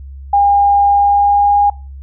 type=tone with pitch glide; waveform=sine; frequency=808 to 816 Hz; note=G#5 to G#5; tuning=-48 to -31 cents; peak=-7 dBFS; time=0.33-1.7 s; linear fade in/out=5 ms; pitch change=+17 cents; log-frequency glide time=0.87-1.59 s; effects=noise-tail reverb RT60 0.3 s tail -21 dB re dry + added 68 Hz sine -28 dBFS peak until 2.02 s